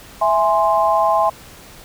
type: chord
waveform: sine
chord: E augmented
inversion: none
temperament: equal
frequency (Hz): 659.3 / 830.6 / 1046.5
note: E5 / G#5 / B#5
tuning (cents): 0 / 0 / 0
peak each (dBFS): -17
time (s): 0.21-1.3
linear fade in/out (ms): 10
effects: pink hiss -41 dBFS RMS until 1.84 s